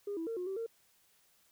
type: tone with pitch steps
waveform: sine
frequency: 406.1 / 328.1 / 456.3 / 360.1 / 385.2 / 457.5 Hz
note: G#4 / E4 / A#4 / F#4 / G4 / A#4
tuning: -39 / -8 / -37 / -47 / -30 / -32 cents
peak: -34 dBFS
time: 0.07-0.664 s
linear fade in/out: 5 ms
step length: 99 ms
effects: tanh soft clip ceiling -31 dBFS + white hiss -69 dBFS RMS until 1.51 s